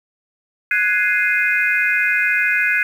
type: chord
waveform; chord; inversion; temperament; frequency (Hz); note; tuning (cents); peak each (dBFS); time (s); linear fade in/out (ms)
sine; Ab dominant seventh; third; equal with one note detuned; 1480 / 1666 / 2093 / 2489; Gb6 / Ab6 / C7 / Eb7; 0 / +5 / 0 / 0; -20; 0.71-2.83; 2
effects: 7-bit